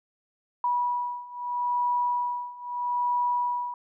sine beating tone pair, 974 / 974.78 Hz, B5 / B5, -24 / -23 cents, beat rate 0.78 Hz, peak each -29 / -27 dBFS, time 0.64-3.74 s, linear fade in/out 2 ms, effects none

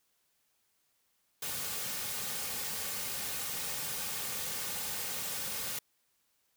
white noise with comb filter, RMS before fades -37 dBFS, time 1.42-5.79 s, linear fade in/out 5 ms, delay 3 ms, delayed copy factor -0.55, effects white hiss -75 dBFS RMS until 6.56 s

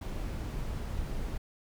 brown noise, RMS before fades -35 dBFS, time 0.01-1.38 s, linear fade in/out 10 ms, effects none

